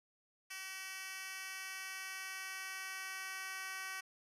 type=tone with high-pass filter sweep; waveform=10% pulse; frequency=380 Hz; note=F#4; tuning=46 cents sharp; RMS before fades=-45 dBFS; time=0.5-4.01 s; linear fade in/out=10 ms; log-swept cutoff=2300 to 1500 Hz; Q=1; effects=resampled to 32000 Hz